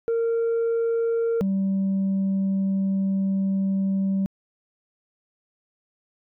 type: tone pair in turn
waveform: sine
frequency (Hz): 460.7 / 193.7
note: A#4 / G3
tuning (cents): -20 / -20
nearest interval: octave + minor third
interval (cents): 1500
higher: first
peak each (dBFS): -18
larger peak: neither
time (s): 0.08-1.41 / 1.41-4.26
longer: second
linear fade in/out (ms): 0
effects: tanh soft clip ceiling -19 dBFS